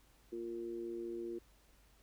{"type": "tone with amplitude modulation", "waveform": "sine", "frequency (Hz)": 349.2, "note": "F4", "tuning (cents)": 0, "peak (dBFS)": -36, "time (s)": [0.32, 1.39], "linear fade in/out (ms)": 10, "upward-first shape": "sine", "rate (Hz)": 115, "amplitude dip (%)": 75, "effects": ["added 50 Hz sine -67 dBFS peak until 2.02 s", "pink hiss -69 dBFS RMS until 2.02 s"]}